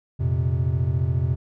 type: chord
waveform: triangle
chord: F suspended fourth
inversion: none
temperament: equal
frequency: 87.31 / 116.54 / 130.81 Hz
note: F2 / Bb2 / C3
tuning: 0 / 0 / 0 cents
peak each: -22 / -24 / -21 dBFS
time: 0.19-1.36 s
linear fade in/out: 20 ms
effects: none